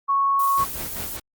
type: tone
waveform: sine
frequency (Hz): 1105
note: C#6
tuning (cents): -6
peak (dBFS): -17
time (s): 0.08-0.65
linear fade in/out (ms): 20
type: noise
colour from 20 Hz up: violet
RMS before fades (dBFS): -31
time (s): 0.39-1.17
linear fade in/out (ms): 5
type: noise with tremolo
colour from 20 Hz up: pink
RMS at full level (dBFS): -33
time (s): 0.57-1.2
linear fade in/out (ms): 10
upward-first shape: sine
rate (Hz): 5.1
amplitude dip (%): 70
effects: Opus 48 kbps